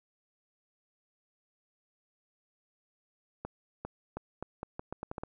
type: accelerating click train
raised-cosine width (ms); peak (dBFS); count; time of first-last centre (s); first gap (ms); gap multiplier
1; -23; 11; 3.45-5.235; 400; 0.8
effects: none